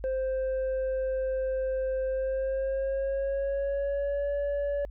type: tone with pitch glide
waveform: sine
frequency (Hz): 523.3 to 570.7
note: C5 to D5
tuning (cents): 0 to -50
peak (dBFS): -24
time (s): 0.04-4.85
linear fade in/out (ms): 0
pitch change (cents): +150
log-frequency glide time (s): 2.06-4.32
effects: tanh soft clip ceiling -26 dBFS + added 50 Hz sine -39 dBFS peak until 4.9 s